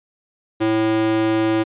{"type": "tone with high-pass filter", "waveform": "square", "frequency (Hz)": 110, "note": "A2", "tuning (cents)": 0, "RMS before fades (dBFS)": -18, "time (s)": [0.6, 1.64], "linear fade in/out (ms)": 20, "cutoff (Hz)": 280, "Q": 2.6, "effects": ["resampled to 8000 Hz"]}